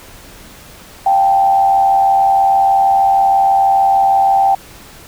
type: tone with frequency modulation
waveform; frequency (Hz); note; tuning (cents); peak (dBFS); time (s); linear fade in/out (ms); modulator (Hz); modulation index
sine; 783; G5; -2; -8; 1.06-4.55; 5; 86.3; 0.52
effects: pink hiss -38 dBFS RMS until 5.07 s